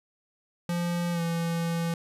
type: tone with pitch glide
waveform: square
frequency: 173.2 to 167.88 Hz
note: F3 to E3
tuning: -14 to +32 cents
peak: -27 dBFS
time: 0.69-1.94 s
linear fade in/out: 2 ms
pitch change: -54 cents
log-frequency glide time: 1.12-1.21 s
effects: resampled to 32000 Hz